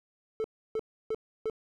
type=tone bursts; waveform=triangle; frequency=440 Hz; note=A4; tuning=in tune; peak=-26 dBFS; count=4; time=0.4-1.498 s; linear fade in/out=0 ms; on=42 ms; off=310 ms; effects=none